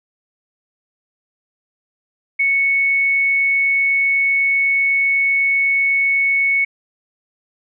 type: tone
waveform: sine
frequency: 2213 Hz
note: C#7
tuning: 3 cents flat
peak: -13 dBFS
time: 2.39-6.65 s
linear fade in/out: 10 ms
effects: none